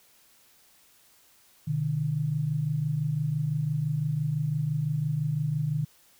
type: tone pair together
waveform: sine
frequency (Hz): 126.08 / 152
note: B2 / D#3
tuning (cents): +36 / -40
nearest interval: minor third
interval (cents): 324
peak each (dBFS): -31 / -26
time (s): 1.67-5.85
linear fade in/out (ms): 10
effects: white hiss -60 dBFS RMS until 6.19 s